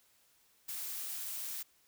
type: noise with amplitude modulation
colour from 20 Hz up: blue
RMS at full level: -39 dBFS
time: 0.68-1.63 s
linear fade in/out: 10 ms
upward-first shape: sine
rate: 231 Hz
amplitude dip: 35%
effects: white hiss -69 dBFS RMS until 1.87 s